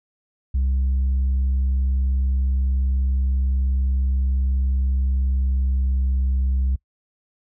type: tone with pitch glide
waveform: sine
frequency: 65.8 to 65.42 Hz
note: C2 to C2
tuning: +10 to 0 cents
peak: -15 dBFS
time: 0.54-6.76 s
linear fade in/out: 10 ms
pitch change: -10 cents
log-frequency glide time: 5.16-6.07 s
effects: noise-tail reverb RT60 0.1 s tail -24 dB re dry + tanh soft clip ceiling -16 dBFS